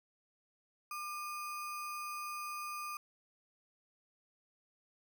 sine tone with sample-and-hold, 1197 Hz, D6, 33 cents sharp, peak -39 dBFS, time 0.91-2.97 s, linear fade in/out 2 ms, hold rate 3675 Hz, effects none

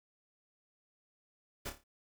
pink noise with echo, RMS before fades -40 dBFS, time 1.65-1.7 s, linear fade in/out 10 ms, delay 28 ms, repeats 5, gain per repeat -7 dB, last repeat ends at 1.84 s, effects none

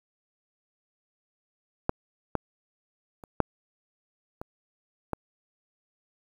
clicks, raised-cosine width 1 ms, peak -9 / -11 / -30 / -6 / -22 / -14 dBFS, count 6, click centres 1.894 / 2.353 / 3.238 / 3.403 / 4.415 / 5.133 s, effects 8-bit

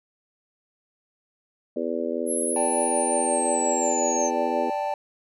harmonic tone, 83.1 Hz, E2, 15 cents sharp, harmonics 3 / 4 / 5 / 6 / 7, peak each -31 / -31 / -31 / -31 / -31 dBFS, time 1.76-4.7 s, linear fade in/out 5 ms
sine linear sweep, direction down, 11175 to 6200 Hz, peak -26 dBFS, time 2.26-4.31 s, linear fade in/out 50 ms
triangle chord, D suspended fourth, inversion none, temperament equal, 587.3 / 784 / 880 Hz, D5 / G5 / A5, 0 / 0 / 0 cents, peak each -27 dBFS, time 2.56-4.94 s, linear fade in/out 2 ms
effects none

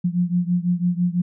sine beating tone pair, 174.61 / 180.61 Hz, F3 / F#3, 0 / -42 cents, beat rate 6 Hz, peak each -20 / -22 dBFS, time 0.04-1.22 s, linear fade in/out 10 ms, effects none

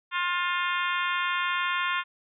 harmonic tone with a mistuned harmonic, 353.9 Hz, F4, 23 cents sharp, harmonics 3 / 4 / 5 / 6 / 7 / 8 / 9 / 10, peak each -29 / -31 / -33 / -35 / -36 / -37 / -38 / -39 dBFS, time 0.11-2.04 s, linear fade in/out 50 ms, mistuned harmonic 8, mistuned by -37 cents, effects none

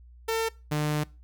sawtooth tone pair in turn, 450.4 / 150.3 Hz, A4 / D3, +40 / +40 cents, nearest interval octave + perfect fifth, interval 1900 cents, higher first, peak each -21 / -21 dBFS, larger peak neither, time 0.28-0.49 / 0.71-1.04 s, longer second, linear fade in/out 10 ms, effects noise-tail reverb RT60 0.3 s tail -22 dB re dry + added 60 Hz sine -48 dBFS peak until 1.23 s

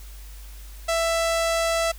sawtooth tone with low-pass filter, 663 Hz, E5, 10 cents sharp, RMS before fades -23 dBFS, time 0.88-1.92 s, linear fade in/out 10 ms, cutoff 9100 Hz, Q 1.2, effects added 50 Hz sine -38 dBFS peak until 1.98 s + white hiss -49 dBFS RMS until 1.98 s

